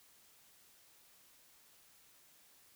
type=silence; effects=white hiss -65 dBFS RMS until 2.75 s